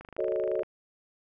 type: click train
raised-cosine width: 0.5 ms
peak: -29 dBFS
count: 17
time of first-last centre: 0.01-0.633 s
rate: 25.7 Hz
type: chord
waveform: sine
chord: D# half-diminished seventh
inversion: first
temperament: equal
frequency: 370 / 440 / 554.4 / 622.3 Hz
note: F#4 / A4 / C#5 / D#5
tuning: 0 / 0 / 0 / 0 cents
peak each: -32 dBFS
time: 0.18-0.63 s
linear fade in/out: 10 ms
effects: none